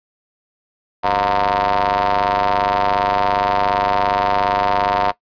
sawtooth ring-modulated tone, 97.3 Hz, G2, 12 cents flat, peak -8 dBFS, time 1.03-5.12 s, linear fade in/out 20 ms, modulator 815 Hz, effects noise-tail reverb RT60 0.1 s tail -18 dB re dry + resampled to 11025 Hz

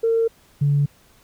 sine tone pair in turn, 455.5 / 143.47 Hz, A#4 / D3, -40 / -40 cents, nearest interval octave + minor sixth, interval 2000 cents, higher first, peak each -15 / -14 dBFS, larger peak second, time 0.03-0.28 / 0.61-0.86 s, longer neither, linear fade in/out 10 ms, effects tanh soft clip ceiling -10 dBFS + pink hiss -55 dBFS RMS until 1.23 s

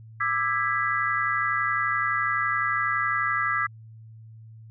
sine chord, E dominant seventh, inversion third, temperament just, 1186.7 / 1318.5 / 1648.1 / 1977.8 Hz, D6 / E6 / G#6 / B6, +18 / 0 / -14 / +2 cents, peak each -28 dBFS, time 0.2-3.67 s, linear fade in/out 10 ms, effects added 111 Hz sine -43 dBFS peak until 4.7 s

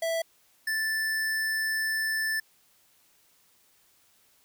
square tone pair in turn, 659.3 / 1760.1 Hz, E5 / A6, 0 / 0 cents, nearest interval octave + perfect fourth, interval 1700 cents, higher second, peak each -27 dBFS, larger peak neither, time 0.02-0.22 / 0.67-2.4 s, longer second, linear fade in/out 5 ms, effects white hiss -64 dBFS RMS until 4.44 s

